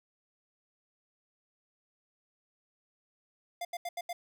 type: tone bursts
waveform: square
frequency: 698.5 Hz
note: F5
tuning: in tune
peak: -35 dBFS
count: 5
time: 3.61-4.13 s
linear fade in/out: 5 ms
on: 40 ms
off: 80 ms
effects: none